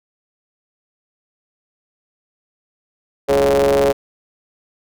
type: ring-modulated tone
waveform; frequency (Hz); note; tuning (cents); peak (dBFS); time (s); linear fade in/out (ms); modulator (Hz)
45% pulse; 68.1; C#2; -30; -9; 3.28-3.93; 20; 488
effects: none